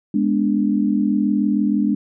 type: chord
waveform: sine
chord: G# diminished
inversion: none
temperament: equal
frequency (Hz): 207.7 / 246.9 / 293.7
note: G#3 / B3 / D4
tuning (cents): 0 / 0 / 0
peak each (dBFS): -18 / -22 / -20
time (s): 0.14-1.95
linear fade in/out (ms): 5
effects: none